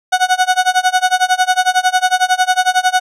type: tone with tremolo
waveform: 30% pulse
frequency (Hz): 738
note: F#5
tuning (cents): -5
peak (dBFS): -5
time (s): 0.12-3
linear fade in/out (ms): 10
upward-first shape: sine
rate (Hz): 11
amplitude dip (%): 95
effects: low-pass 9000 Hz 12 dB/octave